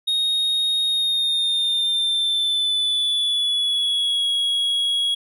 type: tone with pitch glide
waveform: triangle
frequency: 3729 to 3322 Hz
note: A#7 to G#7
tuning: 0 to 0 cents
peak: -17 dBFS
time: 0.07-5.15 s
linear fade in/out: 10 ms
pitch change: -200 cents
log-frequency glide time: 0.86-4.27 s
effects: none